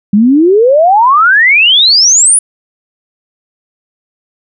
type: exponential sweep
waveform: sine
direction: up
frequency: 196 to 10100 Hz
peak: -3 dBFS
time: 0.13-2.39 s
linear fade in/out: 5 ms
effects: none